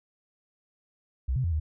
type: tone with pitch steps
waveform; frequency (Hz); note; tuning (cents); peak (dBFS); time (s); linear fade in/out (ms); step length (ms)
sine; 64.6 / 129.8 / 85.3 / 77; C2 / C3 / F2 / D#2; -21 / -13 / -40 / -17; -24; 1.28-1.6; 10; 80
effects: none